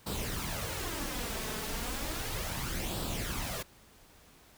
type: noise with flanger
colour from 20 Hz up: pink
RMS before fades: -36 dBFS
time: 0.06-3.63 s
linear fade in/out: 10 ms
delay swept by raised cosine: 0.23 to 4.63 ms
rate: 0.34 Hz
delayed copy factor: +0.55
effects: pink hiss -59 dBFS RMS until 4.57 s